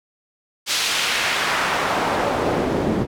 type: noise with band-pass filter sweep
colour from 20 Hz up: pink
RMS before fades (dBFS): -21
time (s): 0.66-3.07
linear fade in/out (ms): 50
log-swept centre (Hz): 4600 to 240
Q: 0.9
effects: none